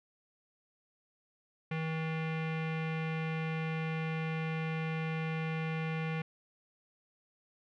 square tone with low-pass filter, 160 Hz, D#3, 49 cents sharp, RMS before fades -35 dBFS, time 1.71-6.22 s, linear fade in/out 5 ms, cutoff 2400 Hz, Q 3.1, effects none

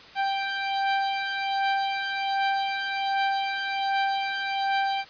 sawtooth beating tone pair, 784 / 785.3 Hz, G5 / G5, 0 / +3 cents, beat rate 1.3 Hz, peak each -26 / -22 dBFS, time 0.15-5.05 s, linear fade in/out 50 ms, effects white hiss -47 dBFS RMS until 5.09 s + resampled to 11025 Hz

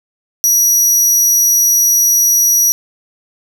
sawtooth tone, 5800 Hz, F#8, 35 cents flat, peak -6 dBFS, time 0.44-2.72 s, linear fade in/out 0 ms, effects none

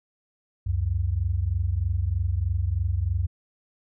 sine tone pair together, 69.3 / 92.5 Hz, C#2 / F#2, 0 / 0 cents, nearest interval perfect fourth, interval 500 cents, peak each -26 / -24 dBFS, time 0.66-3.27 s, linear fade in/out 10 ms, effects none

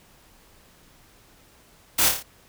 white noise with echo, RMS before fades -20 dBFS, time 1.98-2.09 s, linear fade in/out 10 ms, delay 28 ms, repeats 5, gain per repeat -4 dB, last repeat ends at 2.23 s, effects pink hiss -55 dBFS RMS until 2.48 s

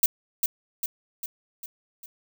violet noise with echo, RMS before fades -18 dBFS, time 0.03-0.06 s, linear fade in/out 2 ms, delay 400 ms, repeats 5, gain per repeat -5 dB, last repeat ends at 2.06 s, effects none

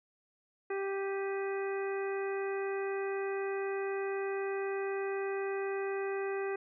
harmonic tone with a mistuned harmonic, 392 Hz, G4, in tune, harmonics 1 / 2 / 3 / 4 / 5 / 6, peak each -33 / -43 / -46 / -45 / -46 / -49 dBFS, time 0.7-6.56 s, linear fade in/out 5 ms, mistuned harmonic 6, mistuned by +100 cents, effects none

